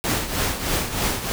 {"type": "noise with tremolo", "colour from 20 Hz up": "pink", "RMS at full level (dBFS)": -21, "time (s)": [0.04, 1.32], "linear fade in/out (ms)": 0, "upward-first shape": "triangle", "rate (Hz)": 3.2, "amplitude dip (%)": 70, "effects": []}